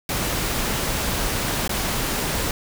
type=noise with dropouts; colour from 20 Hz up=pink; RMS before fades=-24 dBFS; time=0.09-2.51 s; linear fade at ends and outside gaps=2 ms; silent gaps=1.678-1.693 s; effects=none